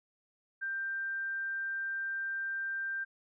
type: tone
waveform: sine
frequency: 1575 Hz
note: G6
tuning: 8 cents sharp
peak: -33 dBFS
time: 0.61-3.05 s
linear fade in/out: 20 ms
effects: none